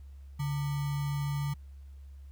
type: tone with sample-and-hold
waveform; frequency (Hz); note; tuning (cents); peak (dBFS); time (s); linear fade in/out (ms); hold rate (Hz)
sine; 142.9; D3; -47; -29; 0.39-1.54; 10; 1050
effects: added 69 Hz sine -45 dBFS peak until 2.31 s + pink hiss -71 dBFS RMS until 2.31 s